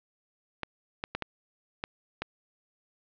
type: clicks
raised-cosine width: 0.3 ms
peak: -15 dBFS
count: 6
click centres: 0.633 / 1.039 / 1.15 / 1.223 / 1.839 / 2.22 s
effects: low-pass 4000 Hz 12 dB/octave